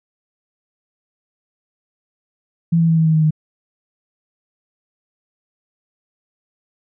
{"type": "tone with pitch steps", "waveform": "sine", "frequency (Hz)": [167.2, 165.09, 163, 160.95, 158.91, 156.91, 154.93], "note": ["E3", "E3", "E3", "E3", "D#3", "D#3", "D#3"], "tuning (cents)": [25, 3, -19, -41, 37, 15, -7], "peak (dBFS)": -11, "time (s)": [2.72, 3.308], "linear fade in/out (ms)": 10, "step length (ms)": 84, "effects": []}